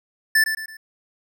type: tone with echo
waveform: square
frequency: 1760 Hz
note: A6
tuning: in tune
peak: -14 dBFS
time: 0.35-0.44 s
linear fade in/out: 5 ms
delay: 110 ms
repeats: 3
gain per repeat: -8 dB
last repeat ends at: 0.77 s
effects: none